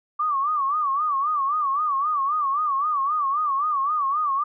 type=tone with vibrato; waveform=sine; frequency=1158 Hz; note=D6; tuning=25 cents flat; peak=-20 dBFS; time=0.19-4.44 s; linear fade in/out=10 ms; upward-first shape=sine; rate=3.8 Hz; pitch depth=130 cents each way; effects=none